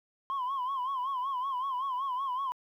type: tone with vibrato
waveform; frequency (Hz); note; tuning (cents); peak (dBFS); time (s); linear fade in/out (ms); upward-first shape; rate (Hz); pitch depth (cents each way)
sine; 1046.5; C6; 0; -28; 0.3-2.52; 0; sine; 5.3; 110
effects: tanh soft clip ceiling -28 dBFS + 11-bit